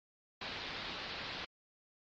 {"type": "low-pass noise", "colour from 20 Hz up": "white", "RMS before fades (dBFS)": -43, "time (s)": [0.41, 1.45], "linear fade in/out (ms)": 5, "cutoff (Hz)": 4500, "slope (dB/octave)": 48, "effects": ["MP3 48 kbps"]}